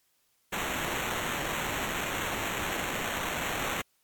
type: noise with sample-and-hold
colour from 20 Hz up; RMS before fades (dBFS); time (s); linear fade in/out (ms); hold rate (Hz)
violet; -32; 0.52-3.82; 10; 4900
effects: white hiss -71 dBFS RMS until 4.03 s + MP3 96 kbps